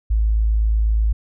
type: tone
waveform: sine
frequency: 54.1 Hz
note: A1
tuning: 29 cents flat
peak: -14 dBFS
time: 0.1-1.13 s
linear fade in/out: 10 ms
effects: none